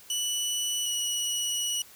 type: tone pair in turn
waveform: 20% pulse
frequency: 2960 / 2929 Hz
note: F#7 / F#7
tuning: 0 / -18 cents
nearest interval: unison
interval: 18 cents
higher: first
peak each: -22 dBFS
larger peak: neither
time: 0.1-0.86 / 0.86-1.82 s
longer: second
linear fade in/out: 2 ms
effects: white hiss -52 dBFS RMS until 1.95 s